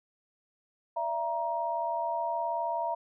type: tone cluster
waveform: sine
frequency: 596 / 675 / 942 Hz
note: D5 / E5 / A#5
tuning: +25 / +41 / +18 cents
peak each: -40 / -32 / -31 dBFS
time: 0.96-2.95 s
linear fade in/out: 10 ms
effects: none